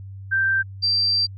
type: tone pair in turn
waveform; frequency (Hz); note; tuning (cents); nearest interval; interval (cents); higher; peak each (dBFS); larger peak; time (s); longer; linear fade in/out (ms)
sine; 1568 / 4699; G6 / D8; 0 / 0; octave + perfect fifth; 1900; second; -17; neither; 0.31-0.63 / 0.82-1.27; second; 20
effects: added 97 Hz sine -34 dBFS peak until 1.37 s